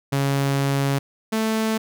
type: tone pair in turn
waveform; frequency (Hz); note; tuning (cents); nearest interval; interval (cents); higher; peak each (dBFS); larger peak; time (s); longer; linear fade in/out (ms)
sawtooth; 138.59 / 220.5; C#3 / A3; 0 / +4; minor sixth; 804; second; -15 / -16; first; 0.12-0.99 / 1.32-1.78; first; 10
effects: none